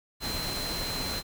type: tone in noise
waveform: sine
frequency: 4100 Hz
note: C8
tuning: 36 cents flat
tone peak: -34 dBFS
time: 0.2-1.23 s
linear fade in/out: 50 ms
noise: pink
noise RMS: -34 dBFS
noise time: 0.2-1.23 s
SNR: -3 dB
effects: none